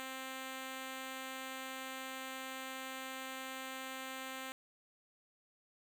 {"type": "tone", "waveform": "5% pulse", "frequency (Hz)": 262.9, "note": "C4", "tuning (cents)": 8, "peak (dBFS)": -31, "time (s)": [0, 4.52], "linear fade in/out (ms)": 0, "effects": []}